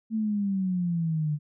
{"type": "exponential sweep", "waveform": "sine", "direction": "down", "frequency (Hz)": [224.5, 146.83], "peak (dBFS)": -24, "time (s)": [0.1, 1.39], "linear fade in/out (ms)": 50, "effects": []}